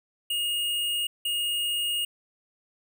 square tone pair in turn, 2856 / 2856 Hz, F7 / F7, +38 / +38 cents, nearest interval unison, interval 0 cents, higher neither, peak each -26 / -26 dBFS, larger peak neither, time 0.3-1.07 / 1.25-2.05 s, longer second, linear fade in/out 5 ms, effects none

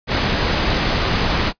pink noise, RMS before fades -18 dBFS, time 0.07-1.53 s, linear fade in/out 50 ms, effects noise-tail reverb RT60 0.1 s tail -21 dB re dry + resampled to 11025 Hz

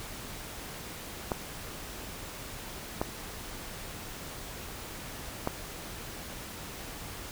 clicks, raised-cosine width 1 ms, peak -14 dBFS, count 3, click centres 1.318 / 3.015 / 5.474 s, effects pink hiss -42 dBFS RMS until 7.31 s

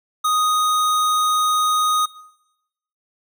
square tone, 1244.5 Hz, D#6, in tune, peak -17 dBFS, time 0.24-2.06 s, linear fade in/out 10 ms, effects noise-tail reverb RT60 0.9 s tail -19 dB re dry

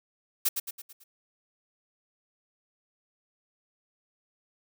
blue noise with echo, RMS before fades -24 dBFS, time 0.45-0.49 s, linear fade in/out 10 ms, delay 110 ms, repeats 5, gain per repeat -6 dB, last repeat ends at 1.04 s, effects none

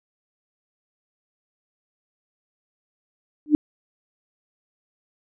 sine tone with exponential growth, 300 Hz, D4, 37 cents sharp, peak -7 dBFS, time 3.46-3.55 s, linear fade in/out 0 ms, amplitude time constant 18 ms, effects none

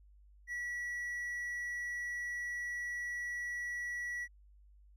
triangle tone, 1940 Hz, B6, 31 cents flat, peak -35 dBFS, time 0.47-4.28 s, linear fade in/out 50 ms, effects added 50 Hz sine -58 dBFS peak until 4.96 s

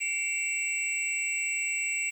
sine tone cluster, 2148 / 2315 / 2726 / 7790 Hz, C7 / D7 / F7 / B8, +45 / -25 / -43 / -25 cents, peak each -37 / -31 / -34 / -33 dBFS, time 0-2.11 s, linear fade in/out 20 ms, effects 9-bit

